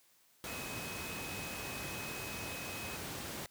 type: tone in noise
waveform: sine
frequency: 2538 Hz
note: D#7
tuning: 34 cents sharp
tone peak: -46 dBFS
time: 0.47-2.96 s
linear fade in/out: 0 ms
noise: pink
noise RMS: -42 dBFS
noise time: 0.44-3.46 s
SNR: -7 dB
effects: white hiss -68 dBFS RMS until 3.5 s + high-pass 80 Hz 12 dB/octave